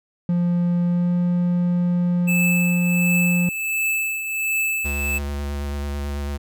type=tone with pitch glide; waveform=triangle; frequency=174.61 to 176.13 Hz; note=F3 to F3; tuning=0 to +15 cents; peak=-15 dBFS; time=0.29-3.49 s; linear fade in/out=2 ms; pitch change=+15 cents; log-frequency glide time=0.85-1.13 s
type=tone with tremolo; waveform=square; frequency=2623 Hz; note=E7; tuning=9 cents flat; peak=-19 dBFS; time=2.27-5.19 s; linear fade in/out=20 ms; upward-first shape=triangle; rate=1.4 Hz; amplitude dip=60%
type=tone with vibrato; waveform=square; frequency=71.4 Hz; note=D2; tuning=48 cents flat; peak=-25 dBFS; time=4.84-6.38 s; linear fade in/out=20 ms; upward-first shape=square; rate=9.1 Hz; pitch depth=15 cents each way
effects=none